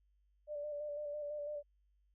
sine tone with vibrato, 590 Hz, D5, 8 cents sharp, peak -39 dBFS, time 0.47-1.63 s, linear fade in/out 50 ms, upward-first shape square, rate 6 Hz, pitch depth 25 cents each way, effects added 50 Hz sine -70 dBFS peak until 2.14 s

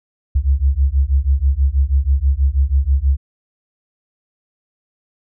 sine beating tone pair, 65.5 / 71.7 Hz, C2 / D2, +2 / -41 cents, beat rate 6.2 Hz, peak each -15 dBFS, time 0.35-3.17 s, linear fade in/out 10 ms, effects none

